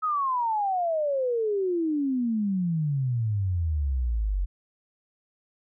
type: exponential sweep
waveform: sine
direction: down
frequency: 1289 to 44.59 Hz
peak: -23 dBFS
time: 0.02-4.46 s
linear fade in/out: 20 ms
effects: none